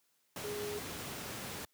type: tone in noise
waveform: sine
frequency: 415.3 Hz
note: G#4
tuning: in tune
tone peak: -38 dBFS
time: 0.44-0.79 s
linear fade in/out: 2 ms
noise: pink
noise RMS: -42 dBFS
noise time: 0.36-1.65 s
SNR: +1 dB
effects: white hiss -75 dBFS RMS until 1.73 s + high-pass 100 Hz 12 dB/octave